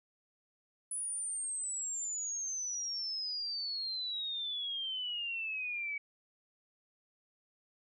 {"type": "exponential sweep", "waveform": "sine", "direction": "down", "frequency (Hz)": [10000, 2260], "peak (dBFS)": -35, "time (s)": [0.91, 5.98], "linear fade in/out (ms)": 5, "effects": []}